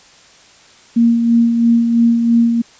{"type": "tone with tremolo", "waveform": "sine", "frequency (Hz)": 233.1, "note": "A#3", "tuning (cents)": 0, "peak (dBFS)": -7, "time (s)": [0.96, 2.62], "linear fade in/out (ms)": 10, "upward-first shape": "sine", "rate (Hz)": 3, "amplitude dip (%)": 45, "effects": ["white hiss -45 dBFS RMS until 2.79 s", "resampled to 16000 Hz"]}